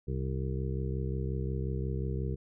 harmonic tone, 65.6 Hz, C2, 5 cents sharp, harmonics 1 / 2 / 3 / 5 / 6 / 7, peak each -34 / -34 / -40 / -44 / -41 / -44 dBFS, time 0.07-2.36 s, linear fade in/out 20 ms, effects none

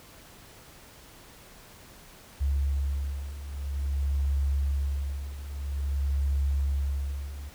sine beating tone pair, 69.3 / 69.8 Hz, C#2 / C#2, 0 / +13 cents, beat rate 0.5 Hz, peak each -31 / -27 dBFS, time 2.4-7.5 s, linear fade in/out 20 ms, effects pink hiss -51 dBFS RMS until 7.54 s

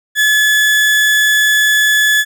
35% pulse tone, 1715 Hz, A6, 45 cents flat, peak -7 dBFS, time 0.15-2.25 s, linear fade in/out 50 ms, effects none

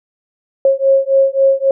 sine beating tone pair, 540 / 543.7 Hz, C#5 / C#5, -45 / -34 cents, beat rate 3.7 Hz, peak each -12 dBFS, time 0.65-1.71 s, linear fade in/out 2 ms, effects none

